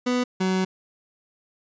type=tone pair in turn; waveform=30% pulse; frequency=248.1 / 187.37 Hz; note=B3 / F#3; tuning=+8 / +22 cents; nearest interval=perfect fourth; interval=486 cents; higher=first; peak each=-18 dBFS; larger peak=neither; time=0.06-0.24 / 0.4-0.65 s; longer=second; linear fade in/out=10 ms; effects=resampled to 16000 Hz

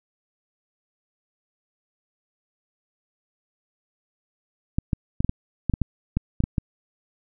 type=clicks; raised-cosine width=5 ms; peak=-9 dBFS; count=12; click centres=4.785 / 4.932 / 5.205 / 5.246 / 5.294 / 5.697 / 5.738 / 5.817 / 6.17 / 6.404 / 6.439 / 6.582 s; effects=none

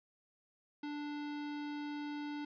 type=tone; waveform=square; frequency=293.7 Hz; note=D4; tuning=in tune; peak=-40 dBFS; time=0.83-2.45 s; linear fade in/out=5 ms; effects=resampled to 11025 Hz

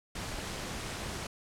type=noise with amplitude modulation; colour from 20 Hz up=pink; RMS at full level=-36 dBFS; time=0.15-1.27 s; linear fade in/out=5 ms; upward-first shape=sine; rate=265 Hz; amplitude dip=50%; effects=low-pass 9000 Hz 12 dB/octave

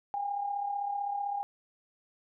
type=tone with amplitude modulation; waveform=sine; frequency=809 Hz; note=G#5; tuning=46 cents flat; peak=-28 dBFS; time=0.14-1.43 s; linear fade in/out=0 ms; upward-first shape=sine; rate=35.7 Hz; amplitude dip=55%; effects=none

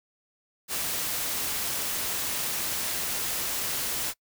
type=noise; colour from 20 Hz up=white; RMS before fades=-30 dBFS; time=0.68-4.14 s; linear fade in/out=50 ms; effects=noise-tail reverb RT60 0.1 s tail -25 dB re dry

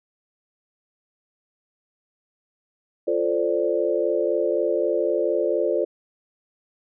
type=chord; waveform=sine; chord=D minor seventh; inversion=first; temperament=equal with one note detuned; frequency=347.6 / 440 / 523.3 / 587.3 Hz; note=F4 / A4 / C5 / D5; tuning=-8 / 0 / 0 / 0 cents; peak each=-25 dBFS; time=3.07-5.85 s; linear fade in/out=10 ms; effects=none

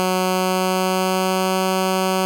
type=tone with pitch glide; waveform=10% pulse; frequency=185 to 187.91 Hz; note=F#3 to F#3; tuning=0 to +27 cents; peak=-9 dBFS; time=0-2.25 s; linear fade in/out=0 ms; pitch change=+27 cents; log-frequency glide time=0.22-1.63 s; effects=none

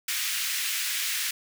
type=high-pass noise; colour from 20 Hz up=pink; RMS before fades=-29 dBFS; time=0.08-1.31 s; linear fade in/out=5 ms; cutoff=1800 Hz; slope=24 dB/octave; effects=none

